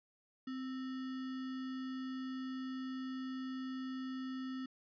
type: tone with sample-and-hold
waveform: sine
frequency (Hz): 260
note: C4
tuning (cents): -11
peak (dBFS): -39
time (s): 0.47-4.66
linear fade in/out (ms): 5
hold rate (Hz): 1575
effects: resampled to 11025 Hz